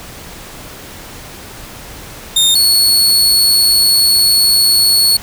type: tone pair in turn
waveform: sawtooth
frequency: 3657 / 4391 Hz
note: A#7 / C#8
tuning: -34 / -17 cents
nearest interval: minor third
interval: 317 cents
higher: second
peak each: -5 dBFS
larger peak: neither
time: 2.36-2.55 / 2.55-5.17 s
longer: second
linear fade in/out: 5 ms
effects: pink hiss -32 dBFS RMS until 5.22 s